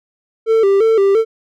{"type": "tone with vibrato", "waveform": "triangle", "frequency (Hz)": 420, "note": "G#4", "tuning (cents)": 19, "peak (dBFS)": -7, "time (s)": [0.46, 1.25], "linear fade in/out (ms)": 50, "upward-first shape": "square", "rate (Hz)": 2.9, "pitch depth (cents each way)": 110, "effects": []}